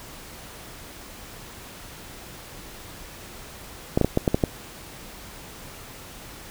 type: clicks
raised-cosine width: 2 ms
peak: -5 dBFS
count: 7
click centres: 3.975 / 4.013 / 4.046 / 4.174 / 4.278 / 4.345 / 4.438 s
effects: pink hiss -42 dBFS RMS until 6.5 s